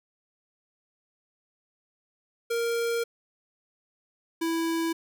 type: tone pair in turn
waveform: square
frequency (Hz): 466.2 / 329.7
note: A#4 / E4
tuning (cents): 0 / 0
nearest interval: tritone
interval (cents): 600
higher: first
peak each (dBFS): -26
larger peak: neither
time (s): 2.5-3.04 / 4.41-4.93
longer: first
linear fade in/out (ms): 10
effects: none